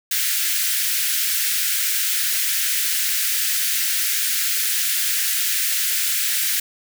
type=high-pass noise; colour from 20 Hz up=white; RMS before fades=-21 dBFS; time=0.11-6.6 s; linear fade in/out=5 ms; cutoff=1500 Hz; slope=48 dB/octave; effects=none